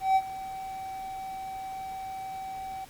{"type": "tone with ADSR envelope", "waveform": "triangle", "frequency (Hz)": 766, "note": "G5", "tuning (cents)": -40, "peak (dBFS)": -16, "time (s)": [0, 2.85], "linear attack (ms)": 160, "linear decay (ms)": 50, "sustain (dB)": -17, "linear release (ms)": 9, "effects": ["pink hiss -51 dBFS RMS until 2.89 s", "Opus 48 kbps"]}